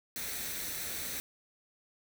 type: noise with comb filter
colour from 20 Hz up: white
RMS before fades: -38 dBFS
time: 0.16-1.2 s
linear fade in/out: 0 ms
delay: 0.5 ms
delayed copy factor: +0.5
effects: none